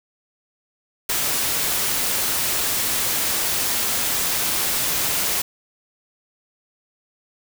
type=noise; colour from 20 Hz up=white; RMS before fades=-22 dBFS; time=1.09-5.42 s; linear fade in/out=5 ms; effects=none